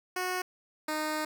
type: tone pair in turn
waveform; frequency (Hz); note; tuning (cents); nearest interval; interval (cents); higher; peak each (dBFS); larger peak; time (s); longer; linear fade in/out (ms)
10% pulse; 366.2 / 307.9; F#4 / D#4; -18 / -18; minor third; 300; first; -22; neither; 0.16-0.42 / 0.88-1.25; second; 5
effects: none